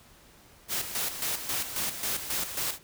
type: noise with tremolo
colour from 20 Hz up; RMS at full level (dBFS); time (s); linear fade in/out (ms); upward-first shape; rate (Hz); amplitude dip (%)
white; -30; 0.68-2.79; 50; square; 3.7; 60
effects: pink hiss -56 dBFS RMS until 2.83 s